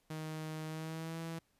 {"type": "tone with pitch glide", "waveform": "sawtooth", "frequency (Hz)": [156.7, 164.49], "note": ["D#3", "E3"], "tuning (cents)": [13, -3], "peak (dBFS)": -36, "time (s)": [0.1, 1.39], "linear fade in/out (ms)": 5, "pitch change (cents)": 84, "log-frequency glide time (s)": [0.66, 1.19], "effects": ["pink hiss -75 dBFS RMS until 1.59 s", "resampled to 32000 Hz"]}